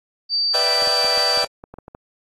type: tone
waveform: sine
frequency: 4634 Hz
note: D8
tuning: 24 cents flat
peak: -17 dBFS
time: 0.29-1.46 s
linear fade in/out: 50 ms
type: chord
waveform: sawtooth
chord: E minor seventh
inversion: second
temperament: equal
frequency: 493.9 / 587.3 / 659.3 / 784 Hz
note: B4 / D5 / E5 / G5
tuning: 0 / 0 / 0 / 0 cents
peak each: -23 dBFS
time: 0.54-1.45 s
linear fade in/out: 5 ms
type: clicks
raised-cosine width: 1 ms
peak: -23 dBFS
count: 11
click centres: 0.823 / 0.874 / 1.047 / 1.176 / 1.375 / 1.441 / 1.639 / 1.74 / 1.786 / 1.881 / 1.949 s
effects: AAC 32 kbps